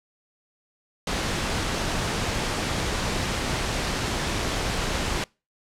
pink low-pass noise, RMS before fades -27 dBFS, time 1.07-5.24 s, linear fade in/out 2 ms, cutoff 7000 Hz, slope 12 dB/octave, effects noise-tail reverb RT60 0.3 s tail -26 dB re dry + low-pass 12000 Hz 12 dB/octave

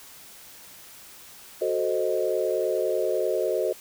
sine chord, F# diminished seventh, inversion none, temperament equal, 370 / 440 / 523.3 / 622.3 Hz, F#4 / A4 / C5 / Eb5, 0 / 0 / 0 / 0 cents, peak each -28 dBFS, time 1.61-3.73 s, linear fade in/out 10 ms, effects white hiss -47 dBFS RMS until 3.8 s

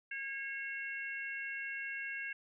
harmonic tone, 545 Hz, C#5, 29 cents flat, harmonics 3 / 4 / 5, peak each -41 / -43 / -45 dBFS, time 0.11-2.33 s, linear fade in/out 5 ms, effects none

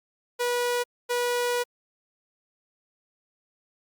sawtooth tone pair in turn, 486.3 / 486.3 Hz, B4 / B4, -27 / -27 cents, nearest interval unison, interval 0 cents, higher neither, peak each -20 dBFS, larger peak neither, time 0.39-0.84 / 1.09-1.64 s, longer second, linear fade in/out 20 ms, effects Opus 48 kbps

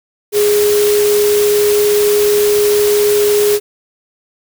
sine tone in noise, 415.3 Hz, G#4, in tune, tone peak -9 dBFS, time 0.32-3.6 s, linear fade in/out 50 ms, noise white, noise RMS -20 dBFS, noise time 0.32-3.6 s, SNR +8 dB, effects none

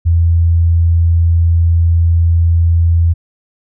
sine tone, 84 Hz, E2, 33 cents sharp, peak -7 dBFS, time 0.05-3.14 s, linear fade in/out 20 ms, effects none

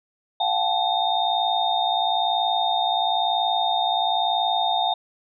sine tone cluster, 702 / 763 / 865 / 3662 Hz, F5 / G5 / A5 / A#7, +9 / -47 / -30 / -32 cents, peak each -25 dBFS, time 0.4-4.94 s, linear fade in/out 5 ms, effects none

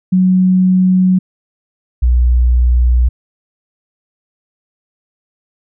sine tone pair in turn, 185 / 60.96 Hz, F#3 / B1, 0 / -22 cents, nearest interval octave + perfect fifth, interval 1922 cents, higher first, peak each -7 dBFS, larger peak neither, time 0.12-1.19 / 2.02-3.09 s, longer neither, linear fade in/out 10 ms, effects none

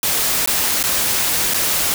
white noise with dropouts, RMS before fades -18 dBFS, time 0.03-1.94 s, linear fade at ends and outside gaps 1 ms, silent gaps 0.46-0.474 / 0.829-0.838 / 1.537-1.543 s, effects none

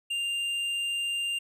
sine tone with hard clipping, 2794 Hz, F7, in tune, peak -29 dBFS, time 0.1-1.39 s, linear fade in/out 10 ms, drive 6 dB, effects none

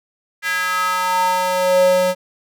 square tone with high-pass filter sweep, 182.9 Hz, F#3, 20 cents flat, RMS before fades -17 dBFS, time 0.42-2.15 s, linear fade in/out 50 ms, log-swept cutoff 1800 to 410 Hz, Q 4.4, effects none

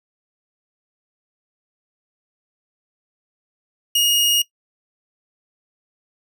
sawtooth tone, 2867 Hz, F7, 45 cents sharp, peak -11 dBFS, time 3.95-4.42 s, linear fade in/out 5 ms, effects noise-tail reverb RT60 0.1 s tail -19 dB re dry

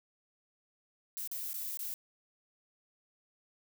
violet noise with dropouts, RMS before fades -39 dBFS, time 1.17-1.94 s, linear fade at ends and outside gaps 0 ms, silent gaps 1.275-1.314 / 1.532-1.542 / 1.772-1.792 s, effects none

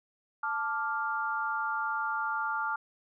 sine chord, D minor, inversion second, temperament equal, 880 / 1174.7 / 1396.9 Hz, A5 / D6 / F6, 0 / 0 / 0 cents, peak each -34 / -35 / -32 dBFS, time 0.43-2.76 s, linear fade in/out 5 ms, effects none

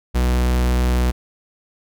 45% pulse tone, 61.74 Hz, B1, in tune, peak -15 dBFS, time 0.14-1.12 s, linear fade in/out 20 ms, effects none

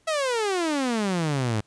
sawtooth exponential sweep, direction down, 659.3 to 102.8 Hz, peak -19 dBFS, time 0.07-1.61 s, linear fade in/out 10 ms, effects pink hiss -64 dBFS RMS until 1.66 s + resampled to 22050 Hz

